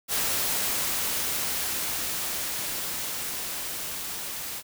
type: noise with level ramp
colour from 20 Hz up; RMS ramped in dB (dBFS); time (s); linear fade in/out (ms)
white; -26 to -35; 0.08-4.63; 50
effects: none